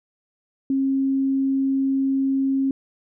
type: tone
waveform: sine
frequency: 270 Hz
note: C#4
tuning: 45 cents flat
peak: -18 dBFS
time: 0.7-2.71 s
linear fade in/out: 2 ms
effects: none